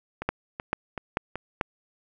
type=two click trains; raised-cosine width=0.5 ms; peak=-17 / -9 dBFS; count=4 / 4; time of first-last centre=0.22-1.356 / 0.29-1.612 s; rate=2.64 / 2.27 Hz; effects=none